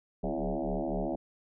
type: tone with frequency modulation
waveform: sine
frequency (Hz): 187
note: F#3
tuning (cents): +19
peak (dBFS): -29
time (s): 0.23-1.16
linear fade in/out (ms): 10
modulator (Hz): 74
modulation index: 7.3
effects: none